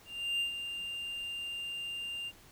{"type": "tone with ADSR envelope", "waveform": "triangle", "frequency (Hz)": 2794, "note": "F7", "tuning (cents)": 0, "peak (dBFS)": -27, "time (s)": [0.05, 2.32], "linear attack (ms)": 350, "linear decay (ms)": 110, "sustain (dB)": -8, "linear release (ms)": 45, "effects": ["pink hiss -58 dBFS RMS until 2.51 s"]}